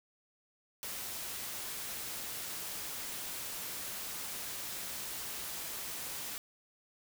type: noise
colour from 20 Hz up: white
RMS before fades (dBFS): -41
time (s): 0.83-6.38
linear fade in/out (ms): 0
effects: none